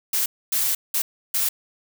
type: noise bursts at uneven times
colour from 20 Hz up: blue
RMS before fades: -22 dBFS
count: 4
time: 0.13-0.26 / 0.52-0.75 / 0.94-1.02 / 1.34-1.49 s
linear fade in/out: 5 ms
effects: none